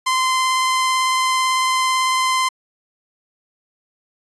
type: tone with vibrato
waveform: sawtooth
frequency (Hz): 1036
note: C6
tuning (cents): -17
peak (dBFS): -12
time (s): 0.06-2.49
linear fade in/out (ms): 10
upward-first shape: triangle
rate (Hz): 18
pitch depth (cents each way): 12
effects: resampled to 24000 Hz

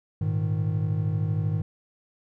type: chord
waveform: triangle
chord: Ab suspended second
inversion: none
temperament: equal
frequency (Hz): 103.83 / 116.54 / 155.56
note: Ab2 / Bb2 / Eb3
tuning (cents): 0 / 0 / 0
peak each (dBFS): -24 / -30 / -25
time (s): 0.21-1.62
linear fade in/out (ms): 5
effects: none

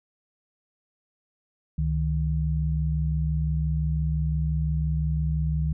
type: tone pair together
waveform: sine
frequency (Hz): 69.3 / 155.12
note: C#2 / D#3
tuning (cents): 0 / -5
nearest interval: octave + major second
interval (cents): 1395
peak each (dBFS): -25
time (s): 1.78-5.73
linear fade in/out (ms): 5
effects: none

